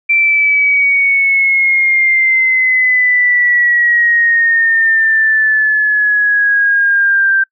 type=exponential sweep; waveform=sine; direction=down; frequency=2349 to 1568 Hz; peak=-8 dBFS; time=0.09-7.44 s; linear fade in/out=10 ms; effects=noise-tail reverb RT60 0.1 s tail -25 dB re dry